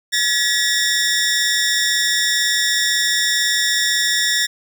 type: ring-modulated tone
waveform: 15% pulse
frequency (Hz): 1817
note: A#6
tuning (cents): -45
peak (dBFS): -6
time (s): 0.12-4.47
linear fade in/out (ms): 20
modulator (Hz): 111
effects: none